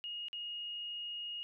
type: tone with dropouts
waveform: sine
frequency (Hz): 2867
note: F7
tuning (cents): +45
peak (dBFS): -39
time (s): 0.04-1.43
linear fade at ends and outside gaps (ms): 0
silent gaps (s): 0.284-0.33
effects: none